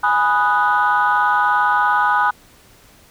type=chord; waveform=sine; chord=G# minor seventh; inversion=none; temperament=equal; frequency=830.6 / 987.8 / 1244.5 / 1480 Hz; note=G#5 / B5 / D#6 / F#6; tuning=0 / 0 / 0 / 0 cents; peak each=-18 dBFS; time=0.03-2.31 s; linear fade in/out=10 ms; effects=tanh soft clip ceiling -6 dBFS + pink hiss -49 dBFS RMS until 3.1 s